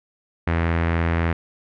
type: tone with low-pass filter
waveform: sawtooth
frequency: 83.5 Hz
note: E2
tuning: 23 cents sharp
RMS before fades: -21 dBFS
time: 0.47-1.33 s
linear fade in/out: 5 ms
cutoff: 2000 Hz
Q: 2.2
effects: none

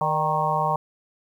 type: harmonic tone with a mistuned harmonic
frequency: 155.56 Hz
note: D#3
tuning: in tune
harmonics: 1 / 3 / 4 / 5 / 6 / 7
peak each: -29 / -34 / -29 / -26 / -25 / -26 dBFS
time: 0.01-0.76 s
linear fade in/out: 2 ms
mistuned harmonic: 4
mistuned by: -62 cents
effects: 9-bit

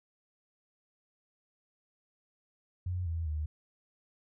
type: tone with pitch steps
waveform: sine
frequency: 90.3 / 82.6 / 76.5 Hz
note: F#2 / E2 / D#2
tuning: -42 / +4 / -29 cents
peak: -31 dBFS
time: 2.86-3.46 s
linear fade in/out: 5 ms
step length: 200 ms
effects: none

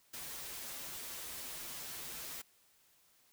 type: noise with comb filter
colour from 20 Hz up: white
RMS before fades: -45 dBFS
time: 0.13-2.42 s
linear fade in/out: 10 ms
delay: 10 ms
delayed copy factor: -0.65
effects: white hiss -69 dBFS RMS until 3.32 s

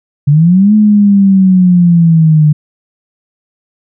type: linear two-way sweep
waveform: sine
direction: up then down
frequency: 138.59 to 214.6 to 149 Hz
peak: -3 dBFS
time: 0.27-2.53 s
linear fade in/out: 10 ms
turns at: 0.74 s
effects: none

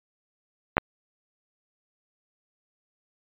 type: clicks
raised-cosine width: 0.5 ms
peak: -5 dBFS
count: 2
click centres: 0.769 / 0.781 s
effects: resampled to 8000 Hz

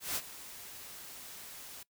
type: noise with ADSR envelope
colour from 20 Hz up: white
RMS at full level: -33 dBFS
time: 0-1.83 s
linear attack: 160 ms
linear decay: 47 ms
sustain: -15 dB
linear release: 4 ms
effects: noise-tail reverb RT60 0.1 s tail -21 dB re dry

